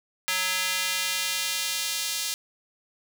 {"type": "tone with high-pass filter sweep", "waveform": "square", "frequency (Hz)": 185, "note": "F#3", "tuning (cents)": 0, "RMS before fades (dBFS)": -28, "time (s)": [0.28, 2.34], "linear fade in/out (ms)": 0, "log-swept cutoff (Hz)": [2000, 4100], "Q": 0.97, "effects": []}